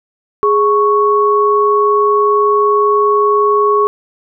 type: tone pair together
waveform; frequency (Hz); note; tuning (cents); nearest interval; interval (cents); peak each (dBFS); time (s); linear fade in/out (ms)
sine; 415.3 / 1108.7; G#4 / C#6; 0 / 0; octave + perfect fourth; 1700; -11; 0.43-3.87; 0
effects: none